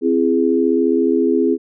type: chord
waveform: sine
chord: C augmented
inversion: none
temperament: equal with one note detuned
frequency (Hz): 261.6 / 336.2 / 415.3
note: C4 / E4 / G#4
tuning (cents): 0 / +34 / 0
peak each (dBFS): -17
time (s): 0.01-1.58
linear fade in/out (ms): 50
effects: none